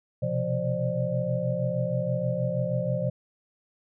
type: tone cluster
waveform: sine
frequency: 125.5 / 131.8 / 173.9 / 530 / 596 Hz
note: B2 / C3 / F3 / C5 / D5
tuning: +28 / +13 / -7 / +22 / +25 cents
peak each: -31 dBFS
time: 0.22-3.1 s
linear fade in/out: 10 ms
effects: none